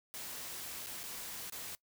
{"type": "noise with dropouts", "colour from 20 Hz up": "white", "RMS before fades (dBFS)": -44, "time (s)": [0.14, 1.75], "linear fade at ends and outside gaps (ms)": 0, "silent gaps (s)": [[0.863, 0.869], [1.032, 1.038], [1.498, 1.523]], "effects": ["noise-tail reverb RT60 0.1 s tail -21 dB re dry"]}